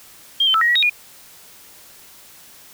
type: tone with pitch steps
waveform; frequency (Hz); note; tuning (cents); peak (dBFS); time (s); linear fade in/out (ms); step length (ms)
sine; 3203 / 3086 / 1316 / 1886 / 1925 / 3759 / 2440; G7 / G7 / E6 / A#6 / B6 / A#7 / D#7; +37 / -28 / -3 / +20 / -45 / +14 / -34; -13; 0.4-0.897; 5; 71
effects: white hiss -45 dBFS RMS until 2.73 s